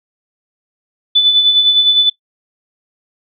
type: tone with tremolo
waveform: sine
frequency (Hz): 3493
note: A7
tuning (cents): -13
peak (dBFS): -5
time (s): 1.15-2.1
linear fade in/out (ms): 10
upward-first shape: sine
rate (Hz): 9.8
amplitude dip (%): 50
effects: noise-tail reverb RT60 0.1 s tail -18 dB re dry